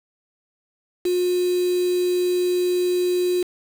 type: tone with quantisation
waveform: sine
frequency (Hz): 359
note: F4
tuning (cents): +48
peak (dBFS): -18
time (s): 1.05-3.43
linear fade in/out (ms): 5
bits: 5
effects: none